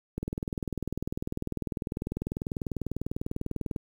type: click train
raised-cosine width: 3 ms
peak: -18 dBFS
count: 73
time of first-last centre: 0.18-3.762 s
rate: 20.1 Hz
effects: 8-bit